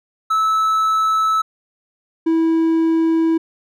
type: tone pair in turn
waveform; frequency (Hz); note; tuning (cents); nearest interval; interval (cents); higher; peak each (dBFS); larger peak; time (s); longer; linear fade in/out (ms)
triangle; 1305 / 326.2; E6 / E4; -18 / -18; 2 octaves; 2400; first; -12 / -11; second; 0.3-1.42 / 2.26-3.38; neither; 10
effects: none